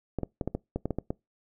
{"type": "clicks", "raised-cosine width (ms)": 2, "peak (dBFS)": -16, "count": 10, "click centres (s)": [0.187, 0.233, 0.412, 0.476, 0.55, 0.76, 0.856, 0.907, 0.986, 1.105], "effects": ["noise-tail reverb RT60 0.2 s tail -24 dB re dry"]}